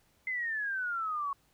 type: exponential sweep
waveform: sine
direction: down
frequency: 2081 to 1100 Hz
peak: -31 dBFS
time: 0.27-1.33 s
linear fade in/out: 2 ms
effects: pink hiss -69 dBFS RMS until 1.53 s